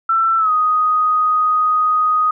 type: tone with pitch glide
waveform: sine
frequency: 1337 to 1247.5 Hz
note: E6 to D#6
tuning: +24 to +4 cents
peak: -12 dBFS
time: 0.09-2.31 s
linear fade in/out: 5 ms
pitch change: -120 cents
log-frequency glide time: 0.38-0.51 s
effects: none